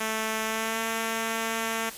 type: tone with pitch glide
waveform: 5% pulse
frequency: 220 to 225.3 Hz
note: A3 to A3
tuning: 0 to +41 cents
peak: -16 dBFS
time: 0-1.9 s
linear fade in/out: 10 ms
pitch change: +41 cents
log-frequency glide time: 0.45-0.81 s
effects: white hiss -41 dBFS RMS until 1.97 s + resampled to 32000 Hz